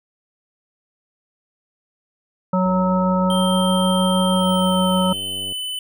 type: harmonic tone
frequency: 185 Hz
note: F#3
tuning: in tune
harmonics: 1 / 3 / 5 / 7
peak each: -17 / -22 / -24 / -25 dBFS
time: 2.53-5.13 s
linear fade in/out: 5 ms
type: click train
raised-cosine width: 2 ms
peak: -25 dBFS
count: 275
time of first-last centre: 2.66-5.523 s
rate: 95.7 Hz
type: tone with pitch glide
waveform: square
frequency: 3160 to 3010 Hz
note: G7 to F#7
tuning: +13 to +29 cents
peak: -25 dBFS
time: 3.3-5.79 s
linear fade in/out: 2 ms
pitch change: -84 cents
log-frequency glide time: 4.31-5.49 s
effects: none